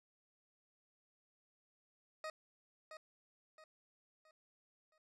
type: tone with echo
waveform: 20% pulse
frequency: 626 Hz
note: D#5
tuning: 10 cents sharp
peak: -37 dBFS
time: 2.24-2.3 s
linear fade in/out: 2 ms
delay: 670 ms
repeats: 4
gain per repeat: -8 dB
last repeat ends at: 4.98 s
effects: low-pass 7000 Hz 12 dB/octave